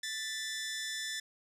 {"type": "tone pair together", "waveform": "15% pulse", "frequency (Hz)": [1760, 1980.7], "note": ["A6", "B6"], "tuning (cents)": [0, 5], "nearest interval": "major second", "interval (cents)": 205, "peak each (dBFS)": [-30, -39], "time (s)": [0.03, 1.2], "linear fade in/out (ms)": 5, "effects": ["resampled to 32000 Hz"]}